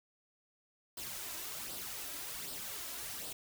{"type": "noise with flanger", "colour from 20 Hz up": "white", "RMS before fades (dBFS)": -43, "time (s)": [0.97, 3.33], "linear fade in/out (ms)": 5, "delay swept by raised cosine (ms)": [0.22, 3.12], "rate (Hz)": 1.3, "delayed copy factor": 0.55, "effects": []}